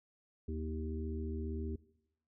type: harmonic tone with a mistuned harmonic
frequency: 78.4 Hz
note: D#2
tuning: 14 cents sharp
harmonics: 1 / 3 / 4 / 5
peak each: -38 / -43 / -47 / -45 dBFS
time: 0.48-1.76 s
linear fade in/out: 5 ms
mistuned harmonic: 4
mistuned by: +19 cents
effects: noise-tail reverb RT60 0.8 s tail -19 dB re dry